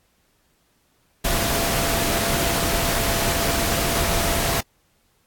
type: tone in noise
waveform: sine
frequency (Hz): 677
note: E5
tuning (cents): +46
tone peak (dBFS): -28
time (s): 1.24-4.61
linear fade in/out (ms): 10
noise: pink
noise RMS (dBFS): -22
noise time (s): 1.24-4.61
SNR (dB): -9
effects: pink hiss -64 dBFS RMS until 5.26 s + AAC 64 kbps